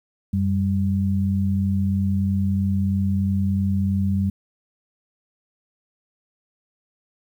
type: tone pair together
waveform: sine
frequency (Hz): 92.93 / 196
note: F#2 / G3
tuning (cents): +8 / 0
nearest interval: octave + minor second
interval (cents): 1292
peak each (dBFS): -21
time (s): 0.33-4.3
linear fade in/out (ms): 5
effects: 9-bit